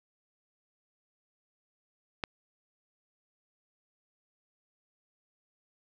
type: click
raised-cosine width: 0.3 ms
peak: -15 dBFS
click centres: 2.238 s
effects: none